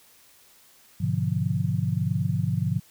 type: chord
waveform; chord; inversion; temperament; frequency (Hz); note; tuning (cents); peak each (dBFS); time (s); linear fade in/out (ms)
sine; G# diminished seventh; none; equal with one note detuned; 103.83 / 125.34 / 146.83 / 174.61; G#2 / B2 / D3 / F3; 0 / +26 / 0 / 0; -28; 1-2.8; 10
effects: white hiss -56 dBFS RMS until 2.9 s